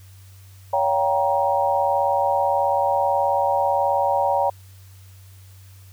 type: chord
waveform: sine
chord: G half-diminished seventh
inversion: second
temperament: just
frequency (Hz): 564.5 / 705.6 / 784 / 940.8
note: Db5 / F5 / G5 / Bb5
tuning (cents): +31 / +18 / 0 / +16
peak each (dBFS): -22 / -27 / -22 / -22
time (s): 0.73-4.5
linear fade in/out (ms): 5
effects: added 95 Hz sine -43 dBFS peak until 5.92 s + white hiss -54 dBFS RMS until 5.92 s